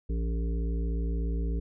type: harmonic tone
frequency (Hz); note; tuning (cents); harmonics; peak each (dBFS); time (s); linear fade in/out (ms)
56.7; A#1; -47; 1 / 3 / 5 / 7 / 8; -27 / -37 / -41 / -44 / -45; 0.09-1.6; 10
effects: none